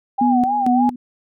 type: tone with vibrato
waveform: sine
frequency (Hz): 784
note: G5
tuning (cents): 0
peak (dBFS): -16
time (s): 0.18-0.9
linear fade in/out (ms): 10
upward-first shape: sine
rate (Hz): 3.3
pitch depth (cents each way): 110
type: tone with tremolo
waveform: sine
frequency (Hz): 246.9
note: B3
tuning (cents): 0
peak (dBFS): -14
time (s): 0.21-0.96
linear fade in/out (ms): 5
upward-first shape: square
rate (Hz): 2.2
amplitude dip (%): 80
effects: none